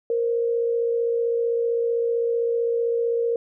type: tone pair together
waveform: sine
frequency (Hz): 466.2 / 521.8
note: A#4 / C5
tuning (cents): 0 / -5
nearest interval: major second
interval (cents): 195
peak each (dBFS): -20 / -31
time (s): 0.1-3.36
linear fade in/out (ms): 2
effects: none